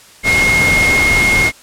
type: tone in noise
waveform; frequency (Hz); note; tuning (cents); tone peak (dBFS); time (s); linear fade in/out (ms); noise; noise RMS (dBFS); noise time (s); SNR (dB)
sine; 2149; C7; +46; -10; 0.23-1.52; 50; pink; -17; 0.23-1.52; +4
effects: white hiss -42 dBFS RMS until 1.62 s + low-pass 10000 Hz 12 dB/octave